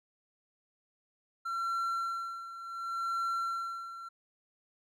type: tone with tremolo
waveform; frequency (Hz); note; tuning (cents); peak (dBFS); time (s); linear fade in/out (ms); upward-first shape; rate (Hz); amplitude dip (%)
triangle; 1359; F6; -48; -28; 1.45-4.09; 10; sine; 0.69; 75
effects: none